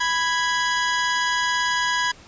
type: tone pair together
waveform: sawtooth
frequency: 990 / 1656 Hz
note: B5 / G#6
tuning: +4 / -5 cents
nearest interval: major sixth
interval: 891 cents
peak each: -19 dBFS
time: 0-2.12 s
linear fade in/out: 10 ms
effects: pink hiss -47 dBFS RMS until 2.27 s + resampled to 16000 Hz